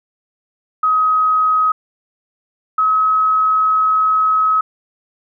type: tone pair in turn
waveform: sine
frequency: 1265 / 1279 Hz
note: D#6 / D#6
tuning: +28 / +47 cents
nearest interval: unison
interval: 19 cents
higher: second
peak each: -11 dBFS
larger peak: neither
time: 0.83-1.72 / 2.78-4.61 s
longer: second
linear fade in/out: 5 ms
effects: none